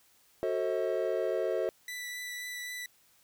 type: chord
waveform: triangle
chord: F# diminished seventh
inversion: none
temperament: just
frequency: 370 / 444 / 532.8 / 639.4 Hz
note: F#4 / A4 / C5 / Eb5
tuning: 0 / +16 / +31 / +47 cents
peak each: -32 dBFS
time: 0.43-1.69 s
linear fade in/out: 0 ms
type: tone with vibrato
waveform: sawtooth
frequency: 1975.5 Hz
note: B6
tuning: in tune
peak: -34 dBFS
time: 1.88-2.86 s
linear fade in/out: 2 ms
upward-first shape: triangle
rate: 3.8 Hz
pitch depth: 12 cents each way
effects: white hiss -65 dBFS RMS until 3.23 s